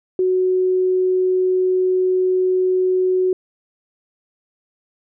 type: tone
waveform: sine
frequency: 370 Hz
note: F#4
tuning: in tune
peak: -14 dBFS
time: 0.19-3.33 s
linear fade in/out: 2 ms
effects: none